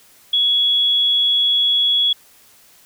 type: tone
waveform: sine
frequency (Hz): 3360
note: G#7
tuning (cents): +19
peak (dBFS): -13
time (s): 0.33-2.13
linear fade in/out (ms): 5
effects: white hiss -50 dBFS RMS until 2.85 s